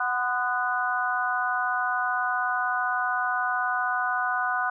harmonic tone with a mistuned harmonic, 246.9 Hz, B3, in tune, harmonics 3 / 4 / 5 / 6, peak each -29 / -31 / -30 / -27 dBFS, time 0-4.7 s, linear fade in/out 5 ms, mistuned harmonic 4, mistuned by +48 cents, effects none

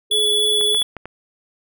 sine tone with vibrato, 419.8 Hz, G#4, 19 cents sharp, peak -23 dBFS, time 0.1-0.78 s, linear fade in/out 50 ms, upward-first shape sine, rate 3.3 Hz, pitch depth 12 cents each way
square tone, 3417 Hz, G#7, 49 cents sharp, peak -16 dBFS, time 0.11-0.83 s, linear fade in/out 5 ms
clicks, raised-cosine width 0.5 ms, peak -17 dBFS, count 5, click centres 0.611 / 0.747 / 0.819 / 0.967 / 1.056 s
effects none

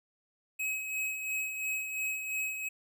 square tone with tremolo, 2552 Hz, D#7, 43 cents sharp, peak -31 dBFS, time 0.59-2.69 s, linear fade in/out 10 ms, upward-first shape sine, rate 2.9 Hz, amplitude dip 50%, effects none

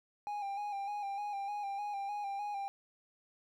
triangle tone with vibrato, 810 Hz, G#5, 43 cents flat, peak -34 dBFS, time 0.27-2.68 s, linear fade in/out 0 ms, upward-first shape square, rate 3.3 Hz, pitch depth 36 cents each way, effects none

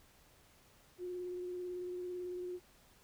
sine tone with vibrato, 359.3 Hz, F4, 49 cents sharp, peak -39 dBFS, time 0.98-2.6 s, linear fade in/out 50 ms, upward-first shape sine, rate 18 Hz, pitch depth 17 cents each way, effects pink hiss -65 dBFS RMS until 3.03 s

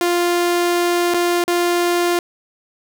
sawtooth tone with dropouts, 349.2 Hz, F4, in tune, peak -11 dBFS, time 0.01-2.19 s, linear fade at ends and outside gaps 1 ms, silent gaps 1.138-1.143 / 1.44-1.479 s, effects none

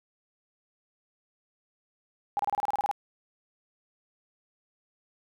sine tone bursts, 814 Hz, G#5, 35 cents flat, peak -24 dBFS, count 11, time 2.37-2.913 s, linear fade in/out 0 ms, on 23 ms, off 29 ms, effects none

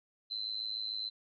sine tone with amplitude modulation, 4059 Hz, B7, 47 cents sharp, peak -31 dBFS, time 0.3-1.1 s, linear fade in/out 20 ms, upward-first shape sine, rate 107 Hz, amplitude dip 95%, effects none

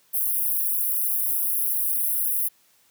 white high-pass noise, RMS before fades -24 dBFS, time 0.13-2.49 s, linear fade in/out 20 ms, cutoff 10000 Hz, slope 96 dB/octave, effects white hiss -61 dBFS RMS until 2.9 s + high-pass 80 Hz 12 dB/octave

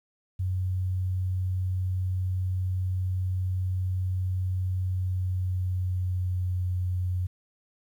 sine tone with pitch glide, 92.5 to 90.91 Hz, F#2 to F#2, 0 to -30 cents, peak -25 dBFS, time 0.39-7.27 s, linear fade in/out 10 ms, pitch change -30 cents, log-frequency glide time 4.82-6.68 s, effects 10-bit

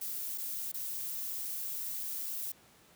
violet noise with dropouts, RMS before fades -38 dBFS, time 0.01-2.52 s, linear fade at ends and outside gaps 5 ms, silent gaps 0.377-0.381 / 0.718-0.74 s, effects pink hiss -61 dBFS RMS until 2.95 s + high-pass 100 Hz 12 dB/octave

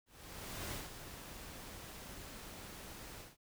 pink noise with ADSR envelope, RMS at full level -42 dBFS, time 0.06-3.37 s, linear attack 660 ms, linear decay 170 ms, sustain -8 dB, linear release 180 ms, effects none

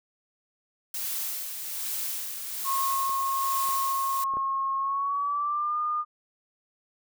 blue noise with tremolo, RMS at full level -31 dBFS, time 0.94-4.24 s, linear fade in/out 2 ms, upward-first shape sine, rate 1.2 Hz, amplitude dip 45%
sine tone with pitch glide, 1083 to 1215.6 Hz, C#6 to D#6, -41 to -41 cents, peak -25 dBFS, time 2.64-6.05 s, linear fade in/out 50 ms, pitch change +200 cents, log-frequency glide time 4.78-5.79 s
clicks, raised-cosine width 1 ms, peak -33 / -33 / -30 / -24 dBFS, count 4, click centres 3.095 / 3.687 / 4.338 / 4.37 s
effects none

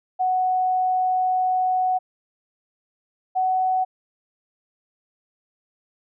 sine tone pair in turn, 741 / 747 Hz, F#5 / F#5, +2 / +16 cents, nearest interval unison, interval 14 cents, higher second, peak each -18 dBFS, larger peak neither, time 0.19-1.99 / 3.35-3.85 s, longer first, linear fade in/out 20 ms, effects none

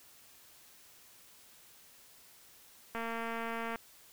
click train, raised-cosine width 0.5 ms, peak -24 dBFS, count 186, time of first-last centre 2.95-3.758 s, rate 229 Hz, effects white hiss -59 dBFS RMS until 4.12 s

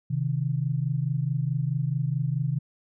sine tone pair together, 130.9 / 155.56 Hz, C3 / D#3, +1 / 0 cents, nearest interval minor third, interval 299 cents, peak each -26 / -27 dBFS, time 0.1-2.59 s, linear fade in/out 10 ms, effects none

